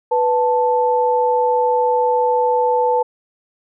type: tone pair together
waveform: sine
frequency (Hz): 493.9 / 880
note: B4 / A5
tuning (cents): 0 / 0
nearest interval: minor seventh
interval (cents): 1000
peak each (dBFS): -16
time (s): 0.11-3.03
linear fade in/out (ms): 10
effects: none